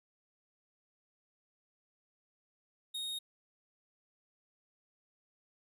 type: tone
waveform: 45% pulse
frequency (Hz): 3729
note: A#7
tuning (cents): 0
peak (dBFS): -37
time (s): 2.94-3.19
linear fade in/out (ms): 10
effects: resampled to 32000 Hz + 13-bit